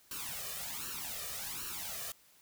white noise with flanger, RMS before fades -41 dBFS, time 0.11-2.12 s, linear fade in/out 2 ms, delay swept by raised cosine 0.7 to 1.7 ms, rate 1.3 Hz, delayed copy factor +0.8, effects white hiss -64 dBFS RMS until 2.41 s

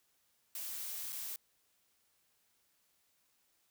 blue noise with dropouts, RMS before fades -42 dBFS, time 0.55-1.36 s, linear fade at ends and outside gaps 1 ms, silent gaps 1.123-1.127 s, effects white hiss -75 dBFS RMS until 3.7 s

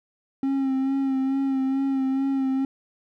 triangle tone with vibrato, 268.6 Hz, C4, 46 cents sharp, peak -19 dBFS, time 0.43-2.65 s, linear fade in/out 2 ms, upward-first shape sine, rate 2.3 Hz, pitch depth 29 cents each way, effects none

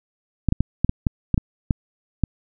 clicks, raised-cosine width 5 ms, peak -5 dBFS, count 10, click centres 0.487 / 0.524 / 0.606 / 0.846 / 0.894 / 1.068 / 1.343 / 1.378 / 1.708 / 2.237 s, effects none

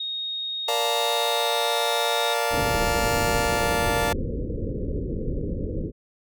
sine tone, 3729 Hz, A#7, in tune, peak -27 dBFS, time 0-2.34 s, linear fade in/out 5 ms
sawtooth chord, Bb major seventh, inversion none, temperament just, 466.2 / 582.7 / 699.2 / 874.1 Hz, Bb4 / D5 / F5 / A5, 0 / -14 / +2 / -12 cents, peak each -24 dBFS, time 0.68-4.13 s, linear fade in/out 5 ms
pink low-pass noise, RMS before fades -28 dBFS, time 2.5-5.92 s, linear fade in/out 50 ms, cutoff 540 Hz, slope 96 dB/octave
effects none

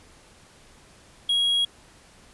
triangle tone, 3300 Hz, G#7, 12 cents flat, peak -18 dBFS, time 1.29-1.65 s, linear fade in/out 5 ms, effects pink hiss -53 dBFS RMS until 2.33 s + resampled to 24000 Hz

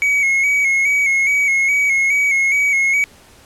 triangle tone with vibrato, 2217 Hz, C#7, in tune, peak -11 dBFS, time 0.02-3.04 s, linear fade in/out 0 ms, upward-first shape square, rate 2.4 Hz, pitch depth 39 cents each way, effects pink hiss -46 dBFS RMS until 3.45 s + low-pass 12000 Hz 12 dB/octave

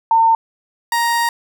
sine / 30% pulse tone pair in turn, 906 / 936.9 Hz, A#5 / A#5, -50 / +8 cents, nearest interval minor second, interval 58 cents, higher second, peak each -9 / -12 dBFS, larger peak first, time 0.11-0.35 / 0.92-1.29 s, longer second, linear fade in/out 2 ms, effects none

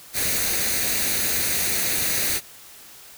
white noise with comb filter, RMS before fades -23 dBFS, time 0.13-2.41 s, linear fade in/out 50 ms, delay 0.47 ms, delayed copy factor +0.55, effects white hiss -45 dBFS RMS until 3.17 s

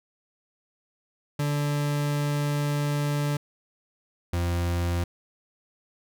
40% pulse tone pair in turn, 145.8 / 86.69 Hz, D3 / F2, -12 / -12 cents, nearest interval major sixth, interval 900 cents, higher first, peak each -23 dBFS, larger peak neither, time 1.39-3.37 / 4.33-5.04 s, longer first, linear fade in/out 5 ms, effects none

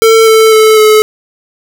square tone with pitch steps, 448.3 / 442.1 / 436 / 430 Hz, A4 / A4 / A4 / A4, +32 / +8 / -16 / -40 cents, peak -3 dBFS, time 0.02-1.02 s, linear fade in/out 0 ms, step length 250 ms, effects none

